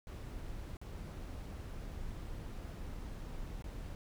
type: noise with dropouts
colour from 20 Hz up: brown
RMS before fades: -44 dBFS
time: 0.07-3.95 s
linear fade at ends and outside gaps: 0 ms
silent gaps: 0.769-0.815 / 3.623-3.642 s
effects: none